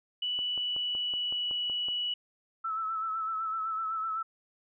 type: tone with pitch glide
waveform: sine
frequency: 2960 to 2941 Hz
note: F#7 to F#7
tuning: 0 to -11 cents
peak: -29 dBFS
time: 0.22-2.14 s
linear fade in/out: 5 ms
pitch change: -11 cents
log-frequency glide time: 0.46-1.55 s
type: click train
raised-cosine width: 1 ms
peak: -32 dBFS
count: 9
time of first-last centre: 0.39-1.885 s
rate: 5.35 Hz
type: tone with vibrato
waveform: sine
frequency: 1311 Hz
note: E6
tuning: 10 cents flat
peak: -30 dBFS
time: 2.64-4.23 s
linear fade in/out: 10 ms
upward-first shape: sine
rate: 7.9 Hz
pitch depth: 36 cents each way
effects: none